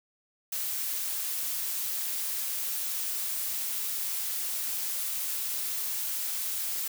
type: noise with amplitude modulation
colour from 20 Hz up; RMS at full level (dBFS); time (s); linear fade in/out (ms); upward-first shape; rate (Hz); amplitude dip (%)
blue; -31; 0.52-6.88; 5; sine; 193; 25
effects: none